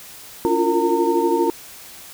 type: tone cluster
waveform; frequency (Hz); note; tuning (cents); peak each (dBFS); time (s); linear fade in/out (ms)
sine; 282.2 / 341.6 / 354 / 459.2 / 912; C#4 / F4 / F4 / A#4 / A#5; +31 / -38 / +23 / -26 / -38; -25 / -20 / -22 / -22 / -22; 0.45-1.5; 0
effects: white hiss -40 dBFS RMS until 2.13 s